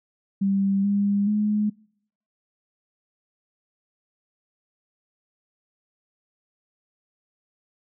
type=tone with pitch steps; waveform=sine; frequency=196.3 / 201.6 / 210.2 Hz; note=G3 / G3 / G#3; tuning=+3 / +49 / +21 cents; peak=-19 dBFS; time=0.41-1.7 s; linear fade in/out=10 ms; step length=430 ms; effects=noise-tail reverb RT60 0.7 s tail -26 dB re dry